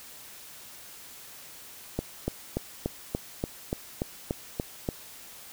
click train, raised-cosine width 2 ms, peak -14 dBFS, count 11, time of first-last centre 1.99-4.889 s, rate 3.45 Hz, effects white hiss -47 dBFS RMS until 5.52 s

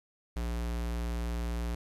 square tone, 58.5 Hz, A#1, 7 cents sharp, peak -32 dBFS, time 0.36-1.75 s, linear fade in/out 5 ms, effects resampled to 32000 Hz + 10-bit

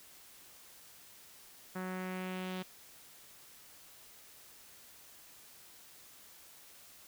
sawtooth tone with low-pass filter sweep, 185 Hz, F#3, in tune, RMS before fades -40 dBFS, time 1.75-2.63 s, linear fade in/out 10 ms, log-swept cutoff 1600 to 3600 Hz, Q 2, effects white hiss -57 dBFS RMS until 7.07 s

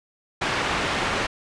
white low-pass noise, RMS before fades -25 dBFS, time 0.41-1.27 s, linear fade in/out 10 ms, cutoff 2200 Hz, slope 12 dB/octave, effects resampled to 22050 Hz

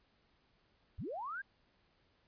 sine linear sweep, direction up, 41.39 to 1652 Hz, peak -39 dBFS, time 0.98-1.42 s, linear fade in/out 10 ms, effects pink hiss -73 dBFS RMS until 2.27 s + resampled to 11025 Hz

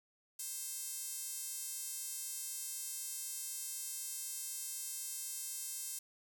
sawtooth tone with high-pass filter, 528 Hz, C5, 16 cents sharp, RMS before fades -43 dBFS, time 0.39-5.99 s, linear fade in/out 5 ms, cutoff 8000 Hz, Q 1.5, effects none

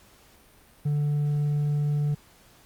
sine tone with hard clipping, 146.83 Hz, D3, in tune, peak -23 dBFS, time 0.85-2.15 s, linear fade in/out 10 ms, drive 2 dB, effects pink hiss -56 dBFS RMS until 2.65 s + Opus 48 kbps

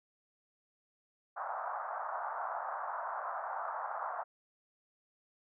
pink band-pass noise, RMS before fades -39 dBFS, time 1.36-4.24 s, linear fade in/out 20 ms, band 660 to 1400 Hz, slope 48 dB/octave, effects none

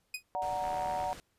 sawtooth tone with exponential decay, 2496 Hz, D#7, 5 cents sharp, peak -28 dBFS, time 0.14-0.23 s, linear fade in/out 5 ms, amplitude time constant 19 ms
sine chord, D augmented, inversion none, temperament equal, 587.3 / 740 / 932.3 Hz, D5 / F#5 / A#5, 0 / 0 / 0 cents, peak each -39 / -33 / -36 dBFS, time 0.35-1.13 s, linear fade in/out 0 ms
pink low-pass noise, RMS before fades -48 dBFS, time 0.42-1.2 s, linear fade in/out 0 ms, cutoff 10000 Hz, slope 12 dB/octave
click train, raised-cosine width 0.5 ms, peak -30 dBFS, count 32, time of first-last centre 0.64-1.041 s, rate 77.4 Hz
effects pink hiss -75 dBFS RMS until 1.38 s + resampled to 32000 Hz

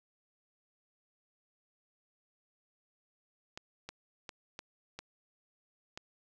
clicks, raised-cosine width 0.2 ms, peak -25 dBFS, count 6, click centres 3.575 / 3.89 / 4.292 / 4.591 / 4.99 / 5.975 s, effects none

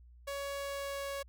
sawtooth tone with pitch glide, 560 to 556.5 Hz, C#5 to C#5, +18 to +7 cents, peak -33 dBFS, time 0.27-1.23 s, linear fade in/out 10 ms, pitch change -11 cents, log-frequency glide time 0.56-1.08 s, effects added 60 Hz sine -54 dBFS peak until 1.28 s

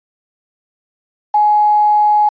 sine tone with quantisation, 840 Hz, G#5, 19 cents sharp, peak -8 dBFS, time 1.34-2.29 s, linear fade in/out 5 ms, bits 6, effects resampled to 11025 Hz

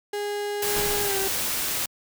35% pulse tone with pitch glide, 411.3 to 388.2 Hz, G#4 to G4, -17 to -17 cents, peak -25 dBFS, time 0.13-1.28 s, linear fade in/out 5 ms, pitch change -100 cents, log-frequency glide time 1.02-1.17 s
white noise, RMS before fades -27 dBFS, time 0.62-1.86 s, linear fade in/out 5 ms
pink noise with exponential decay, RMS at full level -29 dBFS, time 0.76-1.87 s, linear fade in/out 5 ms, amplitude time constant 240 ms
effects none

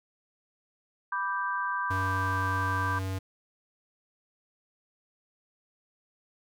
sine chord, G major, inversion first, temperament equal, 987.8 / 1174.7 / 1568 Hz, B5 / D6 / G6, 0 / 0 / 0 cents, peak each -32 / -33 / -32 dBFS, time 1.12-2.99 s, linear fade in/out 5 ms
square tone, 95.1 Hz, F#2, 48 cents sharp, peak -31 dBFS, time 1.9-3.19 s, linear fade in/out 10 ms
effects none

